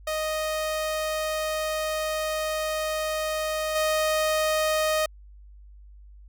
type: tone with level steps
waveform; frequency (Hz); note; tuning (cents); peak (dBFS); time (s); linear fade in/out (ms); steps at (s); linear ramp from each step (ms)
sawtooth; 622.3; D#5; 0; -22 / -18; 0.07-5.06; 5; 3.75; 10
effects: added 50 Hz sine -45 dBFS peak until 6.28 s